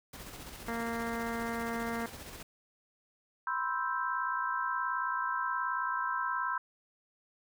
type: noise with tremolo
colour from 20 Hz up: pink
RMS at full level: -45 dBFS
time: 0.13-2.43 s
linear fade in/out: 5 ms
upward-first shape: square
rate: 15 Hz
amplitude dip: 35%
type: harmonic tone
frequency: 231.5 Hz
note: A#3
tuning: 12 cents flat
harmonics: 1 / 2 / 3 / 4 / 5 / 6 / 7 / 8 / 9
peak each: -37 / -40 / -42 / -43 / -44 / -45 / -45 / -46 / -47 dBFS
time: 0.68-2.06 s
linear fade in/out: 2 ms
type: chord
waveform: sine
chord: C major seventh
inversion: third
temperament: equal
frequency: 987.8 / 1046.5 / 1318.5 / 1568 Hz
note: B5 / C6 / E6 / G6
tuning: 0 / 0 / 0 / 0 cents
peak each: -36 dBFS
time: 3.47-6.58 s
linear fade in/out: 2 ms
effects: none